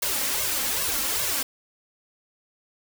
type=noise with flanger; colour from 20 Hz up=white; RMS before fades=-26 dBFS; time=0.02-1.43 s; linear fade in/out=5 ms; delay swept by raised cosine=1.8 to 3.8 ms; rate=2.5 Hz; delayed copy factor=+0.95; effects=none